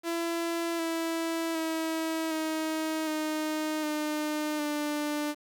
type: tone with pitch steps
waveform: sawtooth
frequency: 336.2 / 329.3 / 322.5 / 315.9 / 309.4 / 303 / 296.8 Hz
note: E4 / E4 / E4 / D#4 / D#4 / D#4 / D4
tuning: +34 / -2 / -38 / +26 / -10 / -46 / +18 cents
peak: -25 dBFS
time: 0.03-5.35 s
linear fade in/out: 50 ms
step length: 760 ms
effects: 9-bit